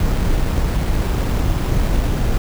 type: noise with sample-and-hold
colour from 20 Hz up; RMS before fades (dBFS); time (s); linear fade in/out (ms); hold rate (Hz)
brown; -17; 0-2.38; 2; 6300
effects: none